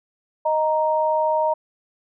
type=tone pair together; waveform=sine; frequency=622.3 / 933.2 Hz; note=D#5 / A#5; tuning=0 / +2 cents; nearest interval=perfect fifth; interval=702 cents; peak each=-20 dBFS; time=0.45-1.54 s; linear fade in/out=10 ms; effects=none

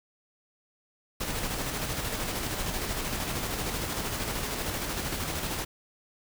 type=noise with tremolo; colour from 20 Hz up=pink; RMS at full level=-31 dBFS; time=1.2-5.65 s; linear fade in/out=10 ms; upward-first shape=square; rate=13 Hz; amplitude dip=30%; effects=none

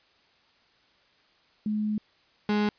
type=tone pair in turn; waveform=sine / 35% pulse; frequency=212.2 / 208.8 Hz; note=G#3 / G#3; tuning=+38 / +10 cents; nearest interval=unison; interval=28 cents; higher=first; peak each=-25 / -21 dBFS; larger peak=second; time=1.66-1.98 / 2.49-2.69 s; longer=first; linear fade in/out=2 ms; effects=white hiss -63 dBFS RMS until 2.78 s + resampled to 11025 Hz

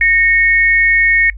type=tone pair together; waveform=sine; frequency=1850 / 2200 Hz; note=A#6 / C#7; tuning=-14 / -14 cents; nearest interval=minor third; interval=300 cents; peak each=-11 dBFS; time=0.01-1.3 s; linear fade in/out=2 ms; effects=noise-tail reverb RT60 0.1 s tail -24 dB re dry + added 50 Hz sine -26 dBFS peak until 1.37 s

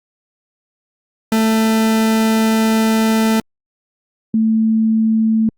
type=tone pair in turn; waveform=40% pulse / sine; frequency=221.5 / 221.5 Hz; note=A3 / A3; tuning=+12 / +12 cents; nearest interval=unison; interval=0 cents; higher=neither; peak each=-11 dBFS; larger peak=neither; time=1.32-3.4 / 4.34-5.49 s; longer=first; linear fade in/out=2 ms; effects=Opus 48 kbps

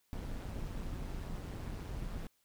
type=noise with amplitude modulation; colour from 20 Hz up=brown; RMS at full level=-38 dBFS; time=0.13-2.27 s; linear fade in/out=0 ms; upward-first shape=sine; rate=185 Hz; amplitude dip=60%; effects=white hiss -75 dBFS RMS until 2.44 s

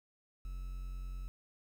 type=tone with quantisation; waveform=triangle; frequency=45 Hz; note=F#1; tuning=47 cents flat; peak=-37 dBFS; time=0.45-1.28 s; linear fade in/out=0 ms; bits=10; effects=none

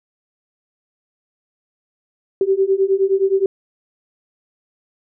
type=beating tone pair; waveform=sine; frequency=382 / 391.6 Hz; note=G4 / G4; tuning=-45 / -2 cents; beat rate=9.6 Hz; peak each=-17 / -16 dBFS; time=2.41-3.46 s; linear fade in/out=2 ms; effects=none

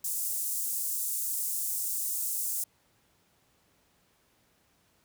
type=high-pass noise; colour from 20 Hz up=pink; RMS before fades=-32 dBFS; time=0.04-2.64 s; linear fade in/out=5 ms; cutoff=7800 Hz; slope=24 dB/octave; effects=pink hiss -68 dBFS RMS until 5.04 s + high-pass 60 Hz 12 dB/octave

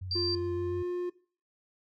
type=tone with vibrato; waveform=sine; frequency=92 Hz; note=F#2; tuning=9 cents flat; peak=-36 dBFS; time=0.01-0.83 s; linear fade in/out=10 ms; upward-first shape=square; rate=7.1 Hz; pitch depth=25 cents each way
type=tone; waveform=sine; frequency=4695 Hz; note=D8; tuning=1 cent flat; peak=-29 dBFS; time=0.11-0.35 s; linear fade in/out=2 ms
type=tone with pitch glide; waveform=triangle; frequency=349.2 to 355.7 Hz; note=F4 to F4; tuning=0 to +32 cents; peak=-28 dBFS; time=0.15-1.1 s; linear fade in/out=10 ms; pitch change=+32 cents; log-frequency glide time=0.55-0.84 s
effects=noise-tail reverb RT60 0.4 s tail -19 dB re dry

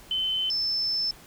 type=tone pair in turn; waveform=sine; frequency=3059 / 5278 Hz; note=G7 / E8; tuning=-43 / +1 cents; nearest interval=major sixth; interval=944 cents; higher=second; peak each=-24 dBFS; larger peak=neither; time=0.11-0.5 / 0.5-1.11 s; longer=second; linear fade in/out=2 ms; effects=pink hiss -50 dBFS RMS until 1.26 s

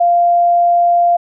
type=tone; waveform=sine; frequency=695 Hz; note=F5; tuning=9 cents flat; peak=-8 dBFS; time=0-1.17 s; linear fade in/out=10 ms; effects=none

